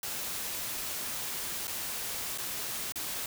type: noise with dropouts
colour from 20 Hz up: white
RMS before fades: -36 dBFS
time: 0.03-3.26 s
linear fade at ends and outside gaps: 2 ms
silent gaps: 1.672-1.678 / 2.377-2.383 / 2.922-2.957 s
effects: none